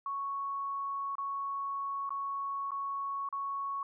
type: tone with dropouts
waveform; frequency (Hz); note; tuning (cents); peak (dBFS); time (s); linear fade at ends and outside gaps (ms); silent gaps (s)
sine; 1108.7; C#6; 0; -33; 0.06-3.83; 2; 1.154-1.182 / 2.093-2.105 / 2.708-2.717 / 3.289-3.326
effects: none